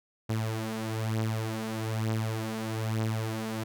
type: beating tone pair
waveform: sawtooth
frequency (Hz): 110 / 111.1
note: A2 / A2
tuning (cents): 0 / +17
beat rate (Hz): 1.1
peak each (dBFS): -30 / -27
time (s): 0.29-3.64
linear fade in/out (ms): 10
effects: none